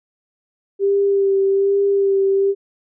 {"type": "tone with vibrato", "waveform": "sine", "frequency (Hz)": 394.5, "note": "G4", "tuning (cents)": 11, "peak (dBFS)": -13, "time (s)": [0.79, 2.55], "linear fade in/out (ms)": 50, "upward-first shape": "sine", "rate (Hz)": 1.2, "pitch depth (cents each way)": 21, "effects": []}